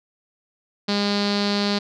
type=tone with low-pass filter; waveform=sawtooth; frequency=203.4 Hz; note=G#3; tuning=36 cents flat; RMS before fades=-22 dBFS; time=0.88-1.79 s; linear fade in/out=10 ms; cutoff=4400 Hz; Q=6; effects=none